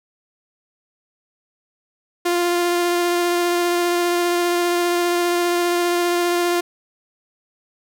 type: tone with vibrato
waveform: sawtooth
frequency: 349.2 Hz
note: F4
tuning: in tune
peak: -13 dBFS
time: 2.25-6.61 s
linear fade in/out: 10 ms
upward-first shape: sine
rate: 15 Hz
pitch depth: 10 cents each way
effects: none